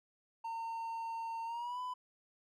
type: tone with pitch glide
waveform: triangle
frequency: 912 to 1000.3 Hz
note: A#5 to B5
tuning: -38 to +22 cents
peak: -36 dBFS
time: 0.44-1.94 s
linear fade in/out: 10 ms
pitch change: +160 cents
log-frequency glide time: 1.45-1.8 s
effects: none